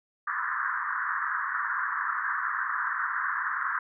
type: band-pass noise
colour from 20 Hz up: white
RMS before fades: -30 dBFS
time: 0.27-3.79 s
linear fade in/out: 5 ms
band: 1000 to 1800 Hz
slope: 96 dB/octave
effects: none